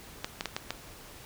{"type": "clicks", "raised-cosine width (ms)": 0.2, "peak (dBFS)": -14, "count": 5, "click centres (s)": [0.245, 0.409, 0.457, 0.565, 0.706], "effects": ["pink hiss -49 dBFS RMS until 1.25 s"]}